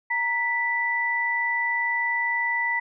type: tone pair together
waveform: sine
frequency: 932.3 / 1975.5 Hz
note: A#5 / B6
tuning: 0 / 0 cents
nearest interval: octave + minor second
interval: 1300 cents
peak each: -28 / -23 dBFS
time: 0.1-2.8 s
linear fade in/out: 10 ms
effects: none